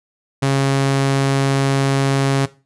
sawtooth tone, 136.8 Hz, C#3, 23 cents flat, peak -10 dBFS, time 0.42-2.46 s, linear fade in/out 10 ms, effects noise-tail reverb RT60 0.3 s tail -17 dB re dry + resampled to 24000 Hz

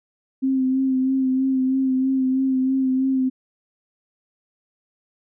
sine tone with vibrato, 262.7 Hz, C4, 7 cents sharp, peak -17 dBFS, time 0.42-3.3 s, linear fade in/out 20 ms, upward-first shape sine, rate 3.1 Hz, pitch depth 26 cents each way, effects none

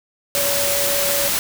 sine tone in noise, 566 Hz, C#5, 36 cents sharp, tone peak -23 dBFS, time 0.35-1.28 s, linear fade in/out 0 ms, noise white, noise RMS -20 dBFS, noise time 0.35-1.39 s, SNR -6 dB, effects none

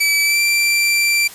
sawtooth tone with pitch glide, 2301 to 2351 Hz, D7 to D7, -36 to +1 cents, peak -10 dBFS, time 0-1.28 s, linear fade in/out 10 ms, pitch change +37 cents, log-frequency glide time 0.23-0.4 s, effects white hiss -37 dBFS RMS until 1.34 s + resampled to 32000 Hz

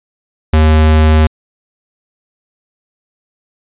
square tone, 78 Hz, D#2, 5 cents sharp, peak -6 dBFS, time 0.53-1.27 s, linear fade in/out 5 ms, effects resampled to 8000 Hz

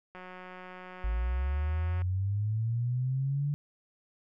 click train, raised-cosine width 0.5 ms, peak -31 dBFS, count 343, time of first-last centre 0.15-2.019 s, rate 183 Hz
sine linear sweep, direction up, 51.91 to 146.83 Hz, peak -27 dBFS, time 1.04-3.54 s, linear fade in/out 0 ms
effects none

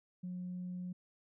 sine tone, 180.3 Hz, F#3, 45 cents flat, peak -38 dBFS, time 0.23-0.93 s, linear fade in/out 10 ms, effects tanh soft clip ceiling -35 dBFS

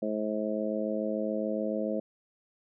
harmonic tone, 107 Hz, A2, 48 cents flat, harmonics 2 / 3 / 4 / 5 / 6, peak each -33 / -36 / -38 / -33 / -36 dBFS, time 0.02-2 s, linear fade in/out 5 ms, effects none

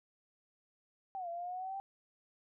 sine exponential two-way sweep, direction down then up, 790 to 676 to 790 Hz, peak -38 dBFS, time 1.15-1.8 s, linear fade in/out 0 ms, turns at 1.29 s, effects none

